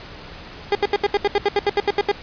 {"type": "tone bursts", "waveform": "30% pulse", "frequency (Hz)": 406.6, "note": "G#4", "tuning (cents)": -37, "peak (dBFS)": -12, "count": 14, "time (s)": [0.72, 2.116], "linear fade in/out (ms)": 2, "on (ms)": 31, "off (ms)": 74, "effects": ["pink hiss -38 dBFS RMS until 2.22 s", "resampled to 11025 Hz"]}